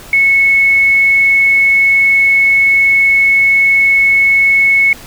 sine tone with frequency modulation, 2200 Hz, C#7, 14 cents flat, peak -6 dBFS, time 0.13-4.93 s, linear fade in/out 2 ms, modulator 21.2 Hz, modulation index 0.26, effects pink hiss -34 dBFS RMS until 5.06 s

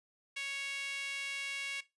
sawtooth tone with high-pass filter, 554.4 Hz, C#5, in tune, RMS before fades -39 dBFS, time 0.36-1.81 s, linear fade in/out 10 ms, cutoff 2400 Hz, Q 4.1, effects noise-tail reverb RT60 0.2 s tail -17 dB re dry + resampled to 24000 Hz

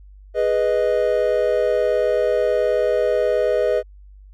triangle chord, G# minor, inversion none, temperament equal, 415.3 / 493.9 / 622.3 Hz, G#4 / B4 / D#5, 0 / 0 / 0 cents, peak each -20 / -18 / -18 dBFS, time 0.34-3.83 s, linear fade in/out 50 ms, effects added 49 Hz sine -41 dBFS peak until 4.33 s

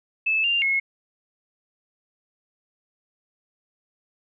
sine tone with pitch steps, 2616 / 2790 / 2173 Hz, E7 / F7 / C#7, -14 / -2 / -35 cents, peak -19 dBFS, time 0.26-0.8 s, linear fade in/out 10 ms, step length 180 ms, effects none

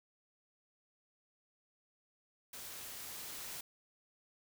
white noise with level ramp, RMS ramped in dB -48 to -45 dBFS, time 2.53-3.61 s, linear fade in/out 5 ms, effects none

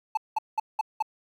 triangle tone bursts, 871 Hz, A5, 18 cents flat, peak -20 dBFS, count 5, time 0.15-1.025 s, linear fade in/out 5 ms, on 23 ms, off 190 ms, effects 10-bit

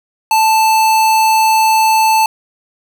square tone, 880 Hz, A5, in tune, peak -9 dBFS, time 0.31-2.26 s, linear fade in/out 2 ms, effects none

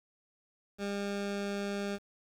20% pulse tone, 201.1 Hz, G3, 44 cents sharp, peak -28 dBFS, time 0.78-1.99 s, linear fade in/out 50 ms, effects low-pass 7000 Hz 12 dB/octave + 9-bit

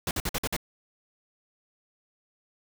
pink noise bursts, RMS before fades -29 dBFS, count 6, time 0.07-0.565 s, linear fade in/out 2 ms, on 40 ms, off 51 ms, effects none

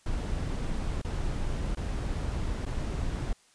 brown noise with dropouts, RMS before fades -31 dBFS, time 0.06-3.33 s, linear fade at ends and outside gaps 2 ms, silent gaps 1.017-1.047 / 1.75-1.771 / 2.652-2.664 s, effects white hiss -62 dBFS RMS until 3.54 s + resampled to 22050 Hz

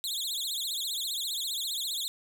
sawtooth tone with vibrato, 3729 Hz, A#7, in tune, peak -28 dBFS, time 0.04-2.08 s, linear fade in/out 0 ms, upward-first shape triangle, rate 15 Hz, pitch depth 270 cents each way, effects none

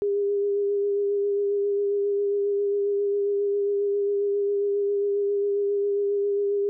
sine tone with vibrato, 404.1 Hz, G#4, 47 cents flat, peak -21 dBFS, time 0.02-6.69 s, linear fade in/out 0 ms, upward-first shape sine, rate 7.4 Hz, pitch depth 18 cents each way, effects none

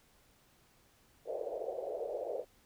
pink band-pass noise, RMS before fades -39 dBFS, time 1.25-2.45 s, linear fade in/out 50 ms, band 440 to 640 Hz, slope 48 dB/octave, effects pink hiss -67 dBFS RMS until 2.65 s

